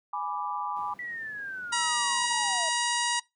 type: chord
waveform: sine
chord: G# diminished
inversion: none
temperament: equal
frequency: 830.6 / 987.8 / 1174.7 Hz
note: G#5 / B5 / D6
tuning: 0 / 0 / 0 cents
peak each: -34 dBFS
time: 0.13-0.94 s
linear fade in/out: 5 ms
type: noise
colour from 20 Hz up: brown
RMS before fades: -48 dBFS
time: 0.76-2.57 s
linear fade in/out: 2 ms
type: linear sweep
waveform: sine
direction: down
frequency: 1975.5 to 633 Hz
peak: -34 dBFS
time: 0.99-2.69 s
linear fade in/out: 2 ms
type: harmonic tone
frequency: 955 Hz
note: A#5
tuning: 42 cents sharp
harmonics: 1 / 2 / 3 / 4 / 5 / 6 / 7 / 8 / 9 / 10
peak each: -29 / -32 / -34 / -35 / -36 / -37 / -37 / -38 / -39 / -39 dBFS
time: 1.72-3.2 s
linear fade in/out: 10 ms
effects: noise-tail reverb RT60 0.2 s tail -22 dB re dry + high-pass 200 Hz 12 dB/octave